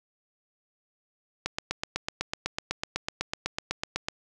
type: click train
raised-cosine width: 0.2 ms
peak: -11 dBFS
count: 22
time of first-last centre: 1.46-4.085 s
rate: 8 Hz
effects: none